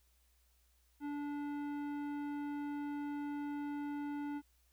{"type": "tone with tanh clipping", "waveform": "triangle", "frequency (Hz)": 290, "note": "D4", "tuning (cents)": -22, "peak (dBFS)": -40, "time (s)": [1, 4.42], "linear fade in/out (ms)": 50, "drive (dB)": 18, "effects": ["added 60 Hz sine -70 dBFS peak until 4.72 s", "white hiss -75 dBFS RMS until 4.72 s"]}